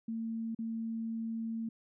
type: tone with dropouts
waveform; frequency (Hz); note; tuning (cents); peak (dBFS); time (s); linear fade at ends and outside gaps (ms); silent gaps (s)
sine; 226.1; A3; +47; -34; 0.08-1.69; 5; 0.549-0.588
effects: none